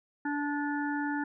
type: harmonic tone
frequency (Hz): 290.7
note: D4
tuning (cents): -18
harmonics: 1 / 3 / 5 / 6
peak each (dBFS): -31 / -36 / -38 / -39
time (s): 0.25-1.24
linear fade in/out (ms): 5
effects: none

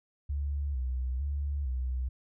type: tone with vibrato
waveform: sine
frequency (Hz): 67.3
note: C2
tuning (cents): +49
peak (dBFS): -29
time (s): 0.29-2.09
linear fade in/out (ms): 10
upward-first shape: square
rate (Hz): 1.1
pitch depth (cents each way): 100
effects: none

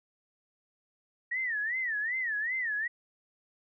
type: tone with vibrato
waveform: sine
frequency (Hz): 1864.7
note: A#6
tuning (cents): 0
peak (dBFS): -29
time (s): 1.31-2.88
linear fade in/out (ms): 10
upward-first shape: sine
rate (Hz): 2.6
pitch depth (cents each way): 190
effects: none

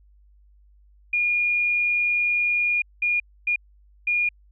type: tone bursts at uneven times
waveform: sine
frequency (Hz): 2430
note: D#7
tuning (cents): -42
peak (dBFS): -19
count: 4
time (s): 1.13-2.82 / 3.02-3.2 / 3.47-3.56 / 4.07-4.29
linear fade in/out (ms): 5
effects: added 50 Hz sine -52 dBFS peak until 4.51 s

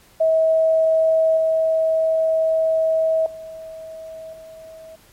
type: tone with level steps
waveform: sine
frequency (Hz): 643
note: E5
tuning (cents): -43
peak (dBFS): -13 / -15 / -32 / -37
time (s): 0.2-4.96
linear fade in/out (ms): 10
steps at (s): 1.37 / 3.26 / 4.33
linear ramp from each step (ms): 2
effects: pink hiss -52 dBFS RMS until 5.12 s + MP3 64 kbps

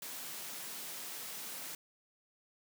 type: high-pass noise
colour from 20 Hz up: white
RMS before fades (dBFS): -44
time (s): 0.02-1.75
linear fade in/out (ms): 2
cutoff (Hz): 130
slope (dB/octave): 96
effects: none

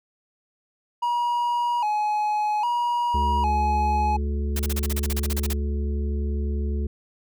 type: tone with vibrato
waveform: triangle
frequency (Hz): 899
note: A5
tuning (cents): +37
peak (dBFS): -19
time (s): 1.02-4.17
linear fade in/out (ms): 10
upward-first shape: square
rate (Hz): 0.62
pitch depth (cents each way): 110
type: harmonic tone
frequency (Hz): 71.8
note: D2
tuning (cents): -39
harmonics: 1 / 3 / 5 / 6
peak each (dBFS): -23 / -33 / -37 / -39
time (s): 3.14-6.87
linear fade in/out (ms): 5
type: noise bursts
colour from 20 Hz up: white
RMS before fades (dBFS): -30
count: 15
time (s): 4.56-5.533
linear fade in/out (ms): 5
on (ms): 35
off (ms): 32
effects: none

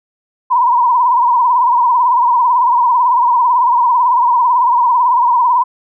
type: tone with vibrato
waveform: sine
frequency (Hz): 976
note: B5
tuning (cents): -21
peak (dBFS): -8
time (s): 0.5-5.64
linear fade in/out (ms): 20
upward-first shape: sine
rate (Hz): 18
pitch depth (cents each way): 84
effects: none

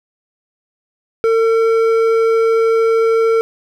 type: tone with hard clipping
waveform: sine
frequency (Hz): 452.2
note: A4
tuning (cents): +47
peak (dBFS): -12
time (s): 1.24-3.41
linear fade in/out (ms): 0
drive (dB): 8
effects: none

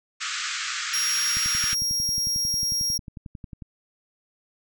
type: band-pass noise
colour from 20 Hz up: pink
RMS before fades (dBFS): -30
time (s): 0.2-1.75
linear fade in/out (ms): 20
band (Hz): 1200 to 7800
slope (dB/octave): 96
type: tone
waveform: 40% pulse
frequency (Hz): 5600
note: F8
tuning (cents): +4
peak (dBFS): -22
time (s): 0.93-2.98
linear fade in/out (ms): 10
type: click train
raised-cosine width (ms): 5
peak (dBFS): -25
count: 26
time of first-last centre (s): 1.37-3.622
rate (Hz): 11.1
effects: none

